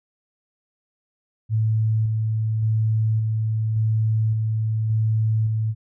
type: tone with tremolo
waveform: sine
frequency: 110 Hz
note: A2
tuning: in tune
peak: -17 dBFS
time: 1.49-5.75 s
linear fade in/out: 50 ms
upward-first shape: square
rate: 0.88 Hz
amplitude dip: 25%
effects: none